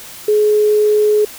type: tone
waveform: sine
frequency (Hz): 422.4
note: G#4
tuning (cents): +29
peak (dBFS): -9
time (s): 0.28-1.25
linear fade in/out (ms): 5
effects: white hiss -34 dBFS RMS until 1.38 s